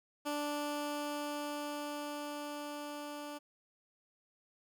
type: tone with level ramp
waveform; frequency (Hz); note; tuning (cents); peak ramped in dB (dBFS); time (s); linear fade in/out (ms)
15% pulse; 293.1; D4; -3; -28 to -36; 0.25-3.39; 20
effects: none